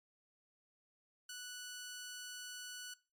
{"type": "tone", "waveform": "10% pulse", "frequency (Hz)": 1480, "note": "F#6", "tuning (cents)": 0, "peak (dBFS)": -37, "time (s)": [1.29, 2.94], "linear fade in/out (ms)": 5, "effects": ["noise-tail reverb RT60 0.3 s tail -19 dB re dry", "MP3 96 kbps"]}